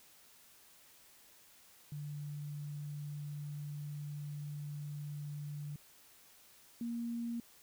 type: tone pair in turn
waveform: sine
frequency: 146.83 / 234.6 Hz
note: D3 / A#3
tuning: 0 / +11 cents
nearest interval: minor sixth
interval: 811 cents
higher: second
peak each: -40 / -36 dBFS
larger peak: second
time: 1.92-5.76 / 6.81-7.4 s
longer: first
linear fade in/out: 2 ms
effects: white hiss -62 dBFS RMS until 7.62 s